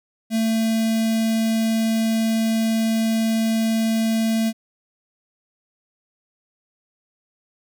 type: tone with notch filter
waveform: square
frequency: 223.5 Hz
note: A3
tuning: 27 cents sharp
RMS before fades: -20 dBFS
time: 0.3-4.53 s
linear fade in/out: 50 ms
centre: 1200 Hz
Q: 0.84
effects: none

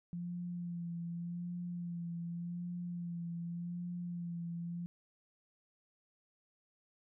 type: tone with vibrato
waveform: sine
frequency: 172.8 Hz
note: F3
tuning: 18 cents flat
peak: -38 dBFS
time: 0.13-4.86 s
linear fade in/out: 0 ms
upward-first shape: sine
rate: 0.86 Hz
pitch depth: 30 cents each way
effects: none

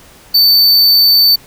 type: tone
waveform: square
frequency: 4545 Hz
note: C#8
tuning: 42 cents sharp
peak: -6 dBFS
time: 0.34-1.36 s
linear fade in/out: 10 ms
effects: pink hiss -41 dBFS RMS until 1.46 s

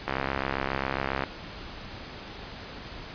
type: click train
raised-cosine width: 0.5 ms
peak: -12 dBFS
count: 79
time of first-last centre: 0.08-1.237 s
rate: 67.4 Hz
effects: pink hiss -41 dBFS RMS until 3.14 s + resampled to 11025 Hz

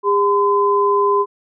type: tone pair together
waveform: sine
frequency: 404.4 / 1019 Hz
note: G#4 / C6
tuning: -46 / -46 cents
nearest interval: octave + major third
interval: 1600 cents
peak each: -15 dBFS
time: 0.03-1.26 s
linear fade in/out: 50 ms
effects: none

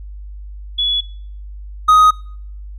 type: tone pair in turn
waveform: sine / triangle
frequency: 3400 / 1252.4 Hz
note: G#7 / D#6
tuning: +40 / +11 cents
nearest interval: octave + perfect fourth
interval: 1729 cents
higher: first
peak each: -14 / -4 dBFS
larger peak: second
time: 0.78-1.01 / 1.88-2.11 s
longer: neither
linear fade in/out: 10 ms
effects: noise-tail reverb RT60 0.6 s tail -25 dB re dry + added 50 Hz sine -29 dBFS peak until 2.78 s

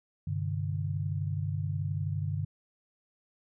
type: chord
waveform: sine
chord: G suspended fourth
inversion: none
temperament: equal with one note detuned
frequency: 98 / 130.81 / 149.66 Hz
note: G2 / C3 / D3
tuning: 0 / 0 / +33 cents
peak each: -32 / -38 / -33 dBFS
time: 0.27-2.45 s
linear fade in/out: 5 ms
effects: none

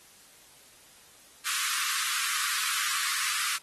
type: high-pass noise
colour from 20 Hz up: pink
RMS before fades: -30 dBFS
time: 1.45-3.58 s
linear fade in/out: 20 ms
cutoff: 1100 Hz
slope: 96 dB/octave
effects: white hiss -55 dBFS RMS until 3.62 s + AAC 32 kbps

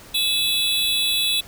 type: tone cluster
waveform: square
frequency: 2601 / 3432 / 3921 Hz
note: E7 / A7 / B7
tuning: -24 / -44 / -13 cents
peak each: -29 / -22 / -23 dBFS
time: 0.14-1.41 s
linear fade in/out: 10 ms
effects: pink hiss -44 dBFS RMS until 1.47 s

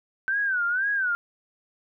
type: tone with vibrato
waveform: sine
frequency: 1521 Hz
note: F#6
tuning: 47 cents sharp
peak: -22 dBFS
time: 0.28-1.15 s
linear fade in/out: 0 ms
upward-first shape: sine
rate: 2 Hz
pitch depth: 150 cents each way
effects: none

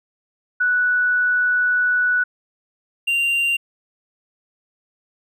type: tone pair in turn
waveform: sine / triangle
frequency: 1478 / 2776 Hz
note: F#6 / F7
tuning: -2 / -11 cents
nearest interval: major seventh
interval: 1091 cents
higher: second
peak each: -15 dBFS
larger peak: neither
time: 0.6-2.24 / 3.07-3.57 s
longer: first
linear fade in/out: 10 ms
effects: none

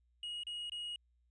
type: tone with dropouts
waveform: triangle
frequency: 2887 Hz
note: F#7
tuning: 43 cents flat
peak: -38 dBFS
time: 0.23-0.96 s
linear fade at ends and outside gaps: 2 ms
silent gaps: 0.435-0.468 / 0.697-0.719 s
effects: added 60 Hz sine -70 dBFS peak until 1.3 s + resampled to 22050 Hz

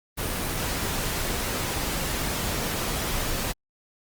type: noise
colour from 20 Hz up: pink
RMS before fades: -28 dBFS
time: 0.17-3.53 s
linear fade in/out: 20 ms
effects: Opus 24 kbps

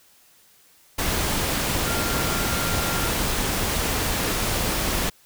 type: tone in noise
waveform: sine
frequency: 1387 Hz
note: F6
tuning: 12 cents flat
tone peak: -32 dBFS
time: 1.86-3.09 s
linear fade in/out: 10 ms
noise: pink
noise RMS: -24 dBFS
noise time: 0.98-5.1 s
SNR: -11 dB
effects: white hiss -56 dBFS RMS until 5.25 s

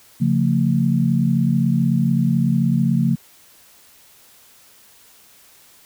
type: chord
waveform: sine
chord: Db augmented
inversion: none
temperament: equal with one note detuned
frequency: 138.59 / 174.61 / 225.8 Hz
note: Db3 / F3 / A3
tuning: 0 / 0 / +45 cents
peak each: -19 dBFS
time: 0.2-3.16 s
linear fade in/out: 20 ms
effects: white hiss -50 dBFS RMS until 5.85 s

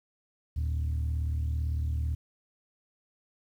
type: tone pair together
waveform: sine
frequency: 76.3 / 114.23 Hz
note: D#2 / A#2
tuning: -33 / -35 cents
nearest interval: perfect fifth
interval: 698 cents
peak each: -26 / -33 dBFS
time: 0.56-2.15 s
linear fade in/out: 10 ms
effects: tanh soft clip ceiling -24 dBFS + 10-bit

